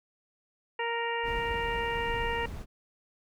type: harmonic tone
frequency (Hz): 466.2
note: A#4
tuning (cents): 0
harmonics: 1 / 2 / 3 / 4 / 5 / 6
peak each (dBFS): -34 / -33 / -43 / -35 / -41 / -39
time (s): 0.79-2.46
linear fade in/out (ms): 5
type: noise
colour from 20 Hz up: brown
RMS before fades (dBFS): -38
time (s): 1.23-2.66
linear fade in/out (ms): 50
effects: none